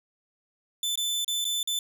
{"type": "tone with dropouts", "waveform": "sawtooth", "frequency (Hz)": 3520, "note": "A7", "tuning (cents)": 0, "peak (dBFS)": -23, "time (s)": [0.83, 1.79], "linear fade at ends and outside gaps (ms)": 2, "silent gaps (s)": [[0.956, 0.975], [1.246, 1.279], [1.444, 1.451], [1.63, 1.674]], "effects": []}